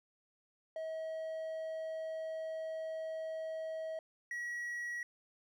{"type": "tone pair in turn", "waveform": "triangle", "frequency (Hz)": [640, 1917.8], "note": ["D#5", "A#6"], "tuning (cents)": [49, 49], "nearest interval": "octave + perfect fifth", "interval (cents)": 1900, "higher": "second", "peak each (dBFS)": [-36, -36], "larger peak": "neither", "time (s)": [[0.76, 3.99], [4.31, 5.03]], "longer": "first", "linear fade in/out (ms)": 2, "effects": []}